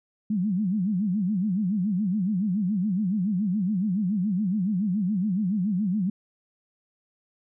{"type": "tone with vibrato", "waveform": "sine", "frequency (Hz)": 196, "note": "G3", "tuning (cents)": 0, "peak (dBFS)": -22, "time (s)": [0.3, 6.1], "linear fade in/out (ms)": 5, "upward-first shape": "sine", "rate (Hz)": 7.1, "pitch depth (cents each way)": 200, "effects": []}